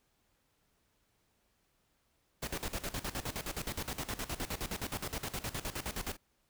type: noise with tremolo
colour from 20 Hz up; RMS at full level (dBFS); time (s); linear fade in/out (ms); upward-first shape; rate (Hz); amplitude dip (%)
pink; -37; 2.42-6.17; 10; square; 9.6; 80
effects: pink hiss -75 dBFS RMS until 6.49 s